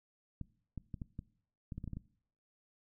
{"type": "clicks", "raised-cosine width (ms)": 5, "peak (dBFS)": -29, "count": 11, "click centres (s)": [0.413, 0.777, 0.942, 1.018, 1.191, 1.722, 1.78, 1.841, 1.877, 1.933, 1.97], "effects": ["noise-tail reverb RT60 0.6 s tail -21 dB re dry"]}